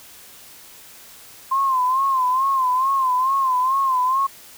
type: tone with vibrato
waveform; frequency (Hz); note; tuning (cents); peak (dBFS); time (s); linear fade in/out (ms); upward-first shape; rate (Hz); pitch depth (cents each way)
sine; 1046.5; C6; 0; -16; 1.51-4.27; 10; sine; 2.3; 81
effects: white hiss -44 dBFS RMS until 4.57 s